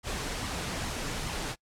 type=noise with flanger; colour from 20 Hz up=pink; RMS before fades=-34 dBFS; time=0.03-1.56 s; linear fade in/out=50 ms; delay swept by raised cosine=0.93 to 6.93 ms; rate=2.4 Hz; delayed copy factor=+0.5; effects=noise-tail reverb RT60 0.1 s tail -25 dB re dry + low-pass 9000 Hz 12 dB/octave